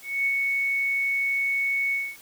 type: tone with ADSR envelope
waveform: sine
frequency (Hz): 2217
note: C#7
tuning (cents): 0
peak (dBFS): -20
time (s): 0.02-2.17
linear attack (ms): 240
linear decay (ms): 51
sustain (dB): -2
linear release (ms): 240
effects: white hiss -49 dBFS RMS until 2.21 s